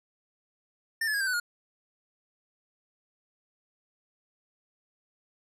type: tone with pitch steps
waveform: square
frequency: 1803 / 1721.6 / 1643.8 / 1569.6 / 1498.7 / 1431 Hz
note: A6 / A6 / G#6 / G6 / F#6 / F6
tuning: +42 / -38 / -18 / +2 / +22 / +42 cents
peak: -27 dBFS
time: 1.01-1.4 s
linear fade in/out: 5 ms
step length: 65 ms
effects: resampled to 32000 Hz